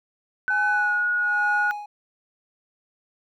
sine tone with pitch glide, 1511 to 1452 Hz, F#6 to F#6, +36 to -33 cents, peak -20 dBFS, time 0.48-1.71 s, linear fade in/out 0 ms, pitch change -69 cents, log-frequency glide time 0.66-0.92 s
triangle tone with tremolo, 830.6 Hz, G#5, in tune, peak -22 dBFS, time 0.5-1.86 s, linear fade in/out 5 ms, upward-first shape sine, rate 1.2 Hz, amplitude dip 90%
effects none

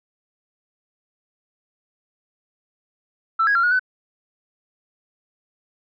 sine tone with pitch steps, 1330 / 1652 / 1377 / 1447 / 1507 Hz, E6 / G#6 / F6 / F#6 / F#6, +15 / -10 / -25 / -39 / +31 cents, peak -14 dBFS, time 3.39-3.795 s, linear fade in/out 10 ms, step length 81 ms, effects tanh soft clip ceiling -11 dBFS

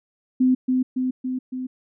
sine tone with echo, 256 Hz, C4, 38 cents flat, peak -14 dBFS, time 0.4-0.55 s, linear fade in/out 10 ms, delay 280 ms, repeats 4, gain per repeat -3 dB, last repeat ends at 1.67 s, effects none

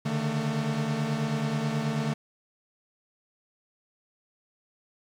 45% pulse tone cluster, 142.3 / 151.6 / 223.7 Hz, C#3 / D#3 / A3, +46 / -45 / +29 cents, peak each -33 / -30 / -30 dBFS, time 0.05-2.14 s, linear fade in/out 10 ms, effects low-pass 7000 Hz 12 dB/octave + 9-bit

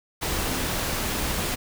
sine tone in noise, 261.6 Hz, C4, in tune, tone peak -35 dBFS, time 0.46-0.67 s, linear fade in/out 20 ms, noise pink, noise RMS -27 dBFS, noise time 0.21-1.56 s, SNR -11 dB, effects none

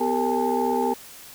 sine tone cluster, 249.8 / 396.2 / 459.2 / 812 / 887 Hz, B3 / G4 / A#4 / G#5 / A5, +20 / +18 / -26 / -39 / +14 cents, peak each -26 dBFS, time 0-0.94 s, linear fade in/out 10 ms, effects tanh soft clip ceiling -12 dBFS + white hiss -44 dBFS RMS until 1.34 s

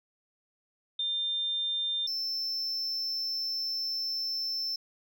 sine / triangle tone pair in turn, 3600 / 5324 Hz, A7 / E8, +39 / +16 cents, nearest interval perfect fifth, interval 677 cents, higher second, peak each -28 / -29 dBFS, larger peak first, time 0.99-2.07 / 2.07-4.76 s, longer second, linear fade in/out 5 ms, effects none

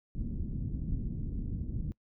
pink low-pass noise, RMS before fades -35 dBFS, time 0.15-1.92 s, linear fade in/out 0 ms, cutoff 250 Hz, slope 24 dB/octave, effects noise-tail reverb RT60 0.1 s tail -24 dB re dry

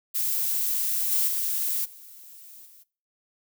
violet noise with level steps, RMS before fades -26 / -23 / -27 / -47 / -52 dBFS, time 0.14-2.84 s, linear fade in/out 20 ms, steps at 1.11 / 1.27 / 1.84 / 2.65 s, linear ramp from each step 20 ms, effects noise-tail reverb RT60 0.4 s tail -22 dB re dry

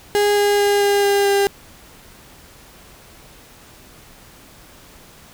35% pulse tone with pitch steps, 411.2 / 408.8 / 406.5 / 404.1 / 401.8 / 399.5 Hz, G#4 / G#4 / G#4 / G#4 / G4 / G4, -17 / -27 / -37 / -47 / +43 / +33 cents, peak -12 dBFS, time 0.15-1.47 s, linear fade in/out 0 ms, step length 220 ms, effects pink hiss -45 dBFS RMS until 5.33 s

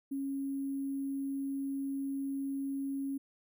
sine tone with sample-and-hold, 274.6 Hz, C#4, 16 cents flat, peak -33 dBFS, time 0.11-3.18 s, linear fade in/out 10 ms, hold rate 11025 Hz, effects none

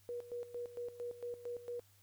sine tone with tremolo, 481.6 Hz, B4, 44 cents flat, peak -39 dBFS, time 0.09-1.8 s, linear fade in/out 0 ms, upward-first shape square, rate 4.4 Hz, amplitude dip 75%, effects added 99 Hz sine -67 dBFS peak until 2.02 s + white hiss -69 dBFS RMS until 2.02 s

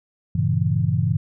sine chord, G diminished seventh, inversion none, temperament equal, 98 / 116.54 / 138.59 / 164.81 Hz, G2 / Bb2 / Db3 / Fb3, 0 / 0 / 0 / 0 cents, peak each -23 dBFS, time 0.35-1.17 s, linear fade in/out 5 ms, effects none

